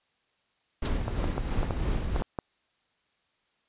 brown noise with tremolo, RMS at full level -27 dBFS, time 0.82-2.22 s, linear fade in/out 5 ms, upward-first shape sine, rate 3 Hz, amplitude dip 45%
white noise with exponential decay, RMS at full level -27 dBFS, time 0.85-0.93 s, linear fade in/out 2 ms, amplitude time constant 17 ms
clicks, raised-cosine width 1 ms, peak -16 dBFS, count 8, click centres 1.081 / 1.242 / 1.38 / 1.631 / 1.708 / 2.162 / 2.221 / 2.388 s
effects white hiss -72 dBFS RMS until 3.68 s + resampled to 8000 Hz

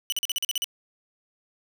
sawtooth tone bursts, 2967 Hz, F#7, 4 cents sharp, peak -21 dBFS, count 9, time 0.1-0.643 s, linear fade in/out 0 ms, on 23 ms, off 42 ms, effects none

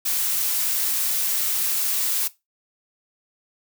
blue noise, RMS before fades -23 dBFS, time 0.05-2.28 s, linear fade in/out 10 ms, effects noise-tail reverb RT60 0.2 s tail -17 dB re dry

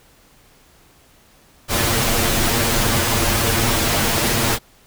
pink noise with comb filter, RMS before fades -18 dBFS, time 1.68-4.59 s, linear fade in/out 50 ms, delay 8.7 ms, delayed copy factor +0.8, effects pink hiss -52 dBFS RMS until 4.86 s

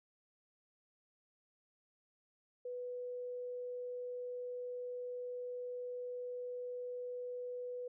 sine tone, 493.9 Hz, B4, in tune, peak -40 dBFS, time 2.65-7.88 s, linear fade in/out 5 ms, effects none

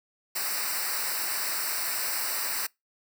white noise with comb filter, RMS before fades -30 dBFS, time 0.35-2.67 s, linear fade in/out 10 ms, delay 0.3 ms, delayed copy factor -1, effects noise-tail reverb RT60 0.2 s tail -25 dB re dry

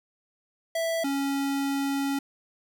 square tone pair in turn, 659.3 / 277.2 Hz, E5 / C#4, 0 / 0 cents, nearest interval octave + minor third, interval 1500 cents, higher first, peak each -26 dBFS, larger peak neither, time 0.75-1.04 / 1.04-2.19 s, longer second, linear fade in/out 5 ms, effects none

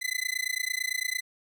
sawtooth tone with amplitude modulation, 2020 Hz, B6, 39 cents sharp, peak -21 dBFS, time 0.01-1.21 s, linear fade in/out 20 ms, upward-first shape sine, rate 28.9 Hz, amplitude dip 100%, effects none

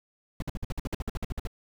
brown noise bursts, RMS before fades -30 dBFS, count 15, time 0.4-1.472 s, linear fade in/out 2 ms, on 22 ms, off 53 ms, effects none

